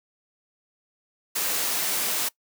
white noise, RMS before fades -26 dBFS, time 1.35-2.29 s, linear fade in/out 10 ms, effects noise-tail reverb RT60 0.1 s tail -22 dB re dry + high-pass 200 Hz 12 dB/octave

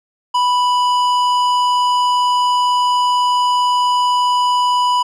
sine tone with tanh clipping, 987.8 Hz, B5, in tune, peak -14 dBFS, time 0.34-5.03 s, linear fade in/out 10 ms, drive 13 dB, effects none

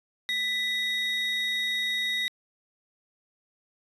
triangle tone pair together, 1986 / 3760 Hz, B6 / A#7, +9 / +14 cents, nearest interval major seventh, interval 1105 cents, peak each -26 dBFS, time 0.29-2.28 s, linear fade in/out 0 ms, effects tanh soft clip ceiling -20 dBFS + resampled to 32000 Hz

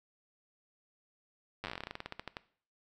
slowing click train, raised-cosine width 0.3 ms, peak -23 dBFS, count 21, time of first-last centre 1.64-2.369 s, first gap 9 ms, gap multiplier 1.13, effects noise-tail reverb RT60 0.5 s tail -18 dB re dry

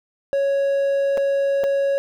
triangle tone with dropouts, 554.4 Hz, C#5, in tune, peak -15 dBFS, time 0.33-1.98 s, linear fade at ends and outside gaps 0 ms, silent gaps 1.173-1.178 / 1.636-1.64 s, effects none

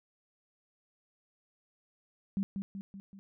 sine tone with echo, 196 Hz, G3, in tune, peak -28 dBFS, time 2.37-2.43 s, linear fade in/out 0 ms, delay 190 ms, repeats 4, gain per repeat -5 dB, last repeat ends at 3.19 s, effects none

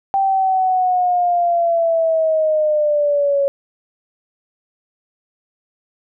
sine linear sweep, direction down, 784 to 554.4 Hz, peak -13 dBFS, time 0.14-3.48 s, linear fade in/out 0 ms, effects none

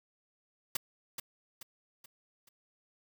white noise with echo, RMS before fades -32 dBFS, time 0.75-0.77 s, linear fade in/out 5 ms, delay 430 ms, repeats 4, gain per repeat -7 dB, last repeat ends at 2.49 s, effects none

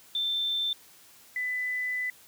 sine tone pair in turn, 3556 / 1998.6 Hz, A7 / B6, +18 / +20 cents, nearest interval minor seventh, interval 998 cents, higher first, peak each -26 / -28 dBFS, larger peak first, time 0.15-0.73 / 1.36-2.1 s, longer second, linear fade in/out 2 ms, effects white hiss -55 dBFS RMS until 2.27 s + high-pass 60 Hz 12 dB/octave

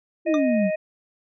sine exponential sweep, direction down, 348.7 to 181.2 Hz, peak -19 dBFS, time 0.25-0.71 s, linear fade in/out 50 ms
harmonic tone, 622.3 Hz, D#5, in tune, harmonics 1 / 3 / 4, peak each -22 / -37 / -36 dBFS, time 0.26-0.76 s, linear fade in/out 10 ms
square tone with exponential decay, 1200 Hz, D6, 37 cents sharp, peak -25 dBFS, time 0.34-0.42 s, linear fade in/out 1 ms, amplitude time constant 16 ms
effects resampled to 16000 Hz

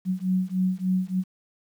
sine beating tone pair, 183.8 / 187.2 Hz, F#3 / F#3, -11 / +20 cents, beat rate 3.4 Hz, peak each -25 dBFS, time 0.05-1.24 s, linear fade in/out 50 ms, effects 9-bit

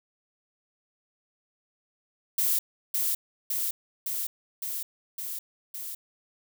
violet noise with echo, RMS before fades -25 dBFS, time 2.38-2.59 s, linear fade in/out 5 ms, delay 560 ms, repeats 6, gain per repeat -2 dB, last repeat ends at 5.95 s, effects none

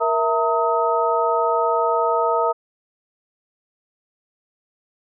sine tone cluster, 469.2 / 658 / 915 / 1265 Hz, A#4 / E5 / A#5 / D#6, +11 / -3 / -32 / +28 cents, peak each -22 dBFS, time 0-2.53 s, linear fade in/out 20 ms, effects none

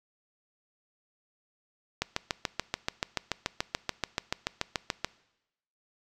click train, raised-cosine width 0.2 ms, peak -10 dBFS, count 22, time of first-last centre 2.02-5.046 s, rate 6.94 Hz, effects noise-tail reverb RT60 0.9 s tail -21 dB re dry

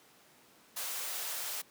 white high-pass noise, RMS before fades -38 dBFS, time 0.76-1.62 s, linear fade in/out 10 ms, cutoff 460 Hz, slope 24 dB/octave, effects pink hiss -61 dBFS RMS until 1.7 s + high-pass 200 Hz 12 dB/octave

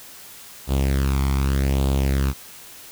sawtooth tone with flanger, 67.8 Hz, C#2, 38 cents flat, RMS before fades -20 dBFS, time 0.67-2.34 s, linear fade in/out 50 ms, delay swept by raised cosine 0.26 to 0.91 ms, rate 0.83 Hz, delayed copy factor +0.7, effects white hiss -42 dBFS RMS until 2.91 s

